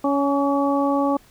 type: harmonic tone with a mistuned harmonic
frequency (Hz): 280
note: C#4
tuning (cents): +18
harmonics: 1 / 2 / 3 / 4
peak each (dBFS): -20 / -23 / -25 / -26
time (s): 0.04-1.17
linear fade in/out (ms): 5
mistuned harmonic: 4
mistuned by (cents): +21
effects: pink hiss -53 dBFS RMS until 1.3 s